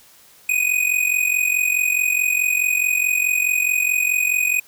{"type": "tone with amplitude modulation", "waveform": "square", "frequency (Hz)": 2490, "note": "D#7", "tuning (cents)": 1, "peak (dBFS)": -14, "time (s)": [0.49, 4.6], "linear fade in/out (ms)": 5, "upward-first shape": "sine", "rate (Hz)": 44.7, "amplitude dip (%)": 75, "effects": ["white hiss -50 dBFS RMS until 4.67 s"]}